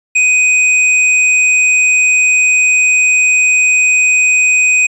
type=tone; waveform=square; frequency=2500 Hz; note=D#7; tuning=8 cents sharp; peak=-8 dBFS; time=0.15-4.87 s; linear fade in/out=10 ms; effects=resampled to 24000 Hz